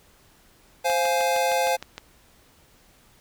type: chord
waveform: square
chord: F minor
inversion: second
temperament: just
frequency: 523.8 / 698.5 / 838.1 Hz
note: C5 / F5 / Ab5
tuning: +2 / 0 / +16 cents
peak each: -25 / -26 / -26 dBFS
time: 0.84-1.77 s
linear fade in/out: 20 ms
type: click train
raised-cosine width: 0.2 ms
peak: -17 dBFS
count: 8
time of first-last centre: 0.9-1.98 s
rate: 6.48 Hz
effects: pink hiss -57 dBFS RMS until 3.2 s